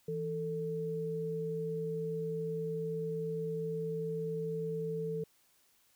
sine tone pair together, 163.6 / 444.4 Hz, E3 / A4, -13 / +17 cents, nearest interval octave + perfect fourth, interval 1730 cents, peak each -38 / -35 dBFS, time 0.08-5.24 s, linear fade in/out 5 ms, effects white hiss -69 dBFS RMS until 5.95 s

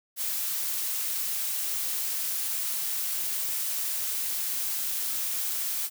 blue noise, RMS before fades -30 dBFS, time 0.16-5.9 s, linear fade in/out 50 ms, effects none

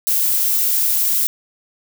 violet noise, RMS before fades -17 dBFS, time 0.07-1.27 s, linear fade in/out 0 ms, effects none

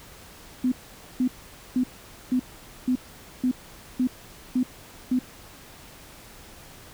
sine tone bursts, 252.7 Hz, B3, 40 cents sharp, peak -19 dBFS, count 9, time 0.64-5.191 s, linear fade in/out 5 ms, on 79 ms, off 480 ms, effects pink hiss -47 dBFS RMS until 6.93 s

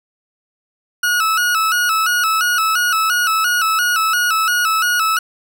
40% pulse tone with vibrato, 1374 Hz, F6, 29 cents flat, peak -13 dBFS, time 1.03-5.19 s, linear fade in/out 5 ms, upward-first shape square, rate 2.9 Hz, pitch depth 91 cents each way, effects none

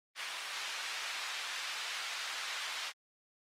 white band-pass noise, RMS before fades -40 dBFS, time 0.15-2.93 s, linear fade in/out 50 ms, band 1100 to 3600 Hz, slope 12 dB/octave, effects low-pass 12000 Hz 12 dB/octave + Opus 24 kbps

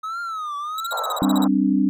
triangle tone with vibrato, 1268 Hz, D#6, 32 cents sharp, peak -24 dBFS, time 0.03-1.17 s, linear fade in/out 10 ms, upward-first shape triangle, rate 1.4 Hz, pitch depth 180 cents each way
sawtooth tone bursts, 3847 Hz, B7, 46 cents flat, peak -24 dBFS, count 11, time 0.78-1.443 s, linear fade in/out 2 ms, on 23 ms, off 41 ms
pink band-pass noise, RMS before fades -28 dBFS, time 0.91-1.48 s, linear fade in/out 20 ms, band 520 to 1300 Hz, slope 48 dB/octave
sine chord, G suspended fourth, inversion none, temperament equal, 196 / 261.6 / 293.7 Hz, G3 / C4 / D4, 0 / 0 / 0 cents, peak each -20 dBFS, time 1.22-1.89 s, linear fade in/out 0 ms
effects none

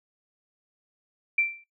sine tone with exponential decay, 2349 Hz, D7, in tune, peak -17 dBFS, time 1.38-1.64 s, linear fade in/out 5 ms, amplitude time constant 56 ms, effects noise-tail reverb RT60 0.2 s tail -23 dB re dry

